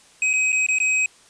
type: tone with dropouts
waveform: square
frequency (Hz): 2530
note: D#7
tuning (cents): +28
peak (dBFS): -18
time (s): 0.22-1.06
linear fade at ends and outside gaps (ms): 2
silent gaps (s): 0.332-0.336 / 0.521-0.527 / 0.665-0.686 / 0.786-0.801
effects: white hiss -52 dBFS RMS until 1.29 s + resampled to 22050 Hz